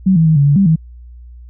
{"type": "tone with pitch steps", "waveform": "sine", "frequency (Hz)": [189.1, 162.2, 158.1, 141.7, 143.5, 196.2, 160], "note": ["F#3", "E3", "D#3", "C#3", "D3", "G3", "D#3"], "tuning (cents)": [38, -28, 28, 38, -40, 2, 49], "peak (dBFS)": -7, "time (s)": [0.06, 0.76], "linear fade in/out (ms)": 10, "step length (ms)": 100, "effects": ["added 60 Hz sine -33 dBFS peak until 1.49 s"]}